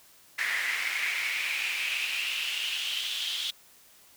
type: noise with high-pass filter sweep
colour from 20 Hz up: brown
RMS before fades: -31 dBFS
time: 0.38-3.51 s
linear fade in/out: 10 ms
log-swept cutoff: 1900 to 3400 Hz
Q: 5.5
effects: white hiss -57 dBFS RMS until 4.16 s